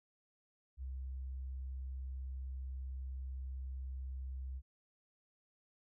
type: tone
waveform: sine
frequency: 65.4 Hz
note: C2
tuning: in tune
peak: -40 dBFS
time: 0.77-4.62 s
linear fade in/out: 50 ms
effects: none